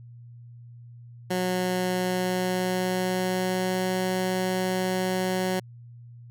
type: tone with pitch glide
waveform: 15% pulse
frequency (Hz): 182.9 to 185.35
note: F#3 to F#3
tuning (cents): -20 to +3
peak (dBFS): -18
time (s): 1.3-5.6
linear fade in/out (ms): 10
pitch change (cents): +23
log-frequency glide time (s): 2.03-3.94
effects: added 119 Hz sine -43 dBFS peak until 6.3 s